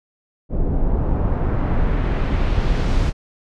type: noise with low-pass filter sweep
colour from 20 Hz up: brown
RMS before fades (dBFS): -18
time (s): 0.49-3.13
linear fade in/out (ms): 50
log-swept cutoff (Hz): 510 to 6500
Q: 0.91
effects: none